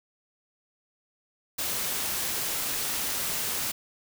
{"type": "noise", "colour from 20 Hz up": "white", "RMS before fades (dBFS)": -30, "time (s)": [1.58, 3.72], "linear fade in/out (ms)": 10, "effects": []}